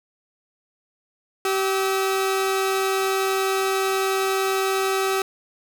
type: tone pair together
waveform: sawtooth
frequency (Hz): 385.6 / 1289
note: G4 / E6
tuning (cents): -28 / -39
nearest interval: octave + major sixth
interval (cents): 2089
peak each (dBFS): -17 / -24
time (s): 1.45-5.22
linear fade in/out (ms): 2
effects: none